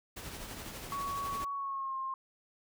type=noise with tremolo; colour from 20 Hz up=pink; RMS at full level=-42 dBFS; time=0.16-1.45 s; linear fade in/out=10 ms; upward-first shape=triangle; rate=12 Hz; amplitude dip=45%
type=tone with pitch glide; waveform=sine; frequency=1120 to 1063.3 Hz; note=C#6 to C6; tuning=+18 to +28 cents; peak=-34 dBFS; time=0.92-2.14 s; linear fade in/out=2 ms; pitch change=-90 cents; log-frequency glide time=1.52-1.96 s
effects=none